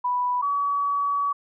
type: tone pair in turn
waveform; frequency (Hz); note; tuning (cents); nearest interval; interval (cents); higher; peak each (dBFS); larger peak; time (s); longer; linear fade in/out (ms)
sine; 987 / 1136.5; B5 / C#6; -1 / +43; major second; 244; second; -21; neither; 0.04-0.42 / 0.42-1.33; second; 10
effects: none